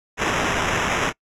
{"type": "noise with sample-and-hold", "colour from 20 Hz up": "blue", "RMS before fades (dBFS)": -22, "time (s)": [0.17, 1.13], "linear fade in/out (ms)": 50, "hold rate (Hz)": 4410, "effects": ["noise-tail reverb RT60 0.1 s tail -25 dB re dry", "low-pass 7000 Hz 12 dB/octave"]}